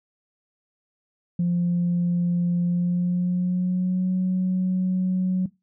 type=tone with pitch glide; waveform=sine; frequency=174.61 to 184.78 Hz; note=F3 to F#3; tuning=0 to -2 cents; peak=-18 dBFS; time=1.39-5.46 s; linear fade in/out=5 ms; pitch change=+98 cents; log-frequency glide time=2.63-4.11 s; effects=noise-tail reverb RT60 0.2 s tail -19 dB re dry + tanh soft clip ceiling -16 dBFS